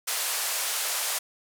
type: band-pass noise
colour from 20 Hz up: white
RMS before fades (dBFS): -29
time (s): 0.07-1.19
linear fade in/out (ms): 10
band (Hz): 530 to 13000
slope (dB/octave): 24
effects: none